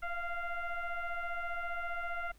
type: tone with frequency modulation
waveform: sine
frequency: 698.5 Hz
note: F5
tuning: in tune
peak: -34 dBFS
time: 0.02-2.32 s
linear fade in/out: 10 ms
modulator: 691 Hz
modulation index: 1.8
effects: added 50 Hz sine -59 dBFS peak until 2.38 s + pink hiss -67 dBFS RMS until 2.38 s